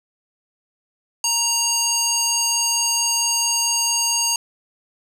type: tone with band-pass filter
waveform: square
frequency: 932.3 Hz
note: A#5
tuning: in tune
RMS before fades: -20 dBFS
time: 1.24-4.36 s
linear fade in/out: 2 ms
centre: 6700 Hz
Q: 2.1
effects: none